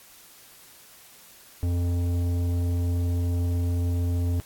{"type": "tone with tanh clipping", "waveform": "sine", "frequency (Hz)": 87.31, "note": "F2", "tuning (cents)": 0, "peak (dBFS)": -24, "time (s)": [1.63, 4.4], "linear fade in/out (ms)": 0, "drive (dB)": 12, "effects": ["white hiss -51 dBFS RMS until 4.45 s", "AAC 64 kbps"]}